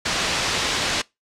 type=low-pass noise; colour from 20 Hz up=white; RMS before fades=-23 dBFS; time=0.05-1.02 s; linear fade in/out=10 ms; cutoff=5300 Hz; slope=12 dB/octave; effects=noise-tail reverb RT60 0.2 s tail -23 dB re dry + low-pass 8000 Hz 12 dB/octave